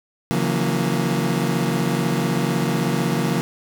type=chord; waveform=30% pulse; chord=F# dominant seventh; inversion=second; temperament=equal with one note detuned; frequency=138.59 / 164.81 / 180.77 / 233.1 Hz; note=C#3 / E3 / F#3 / A#3; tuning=0 / 0 / -40 / 0 cents; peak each=-22 dBFS; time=0.31-3.41 s; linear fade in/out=0 ms; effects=none